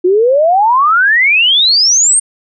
sine exponential sweep, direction up, 349.2 to 8920 Hz, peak -6 dBFS, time 0.04-2.2 s, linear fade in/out 10 ms, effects none

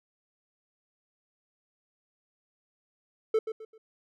triangle tone with echo, 440.3 Hz, A4, 1 cent sharp, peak -19 dBFS, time 3.34-3.39 s, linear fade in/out 5 ms, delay 130 ms, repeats 3, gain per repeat -10 dB, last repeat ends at 3.78 s, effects none

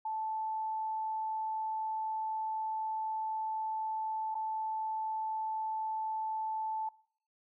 sine tone with dropouts, 876 Hz, A5, 8 cents flat, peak -33 dBFS, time 0.05-6.89 s, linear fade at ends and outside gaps 5 ms, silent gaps 4.345-4.351 s, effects noise-tail reverb RT60 0.6 s tail -22 dB re dry

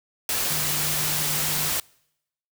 sine tone in noise, 151.1 Hz, D3, 50 cents sharp, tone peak -34 dBFS, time 0.5-1.69 s, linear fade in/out 2 ms, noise white, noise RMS -25 dBFS, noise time 0.29-1.8 s, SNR -12 dB, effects noise-tail reverb RT60 0.8 s tail -26 dB re dry

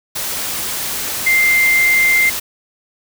sine tone in noise, 2093 Hz, C7, in tune, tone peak -10 dBFS, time 1.26-2.3 s, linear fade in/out 10 ms, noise white, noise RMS -22 dBFS, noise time 0.15-2.4 s, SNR +9 dB, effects none

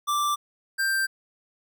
square tone pair in turn, 1174.7 / 1574.8 Hz, D6 / G6, 0 / +8 cents, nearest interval perfect fourth, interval 508 cents, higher second, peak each -23 dBFS, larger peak neither, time 0.07-0.36 / 0.78-1.07 s, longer neither, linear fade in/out 20 ms, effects none

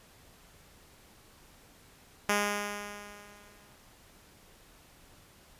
5% pulse tone with exponential decay, 205.5 Hz, G#3, 18 cents flat, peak -13 dBFS, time 2.29-3.77 s, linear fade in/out 2 ms, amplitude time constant 320 ms, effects pink hiss -58 dBFS RMS until 5.59 s + resampled to 32000 Hz

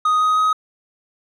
triangle tone with pitch steps, 1246 / 1253.9 / 1261.9 Hz, D#6 / D#6 / D#6, +2 / +13 / +24 cents, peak -12 dBFS, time 0.05-0.53 s, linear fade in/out 5 ms, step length 160 ms, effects resampled to 24000 Hz

